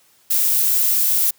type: noise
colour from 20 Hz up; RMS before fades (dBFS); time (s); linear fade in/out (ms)
violet; -17; 0.3-1.31; 10
effects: white hiss -56 dBFS RMS until 1.38 s + high-pass 60 Hz 12 dB/octave